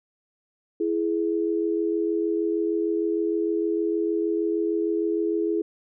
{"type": "tone pair together", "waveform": "sine", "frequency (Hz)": [332.7, 419.2], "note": ["E4", "G#4"], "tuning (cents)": [16, 16], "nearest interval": "major third", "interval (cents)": 400, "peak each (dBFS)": [-24, -25], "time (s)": [0.8, 5.62], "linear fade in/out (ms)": 5, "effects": []}